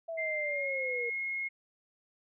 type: linear sweep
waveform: sine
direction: down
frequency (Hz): 667 to 466.2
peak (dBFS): -35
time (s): 0.08-1.1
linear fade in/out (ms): 10
type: tone with pitch glide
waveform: sine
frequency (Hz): 2093 to 2158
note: C7 to C#7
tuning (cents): 0 to -47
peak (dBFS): -32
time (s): 0.17-1.49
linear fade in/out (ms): 20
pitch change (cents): +53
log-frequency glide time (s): 0.45-0.7
effects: none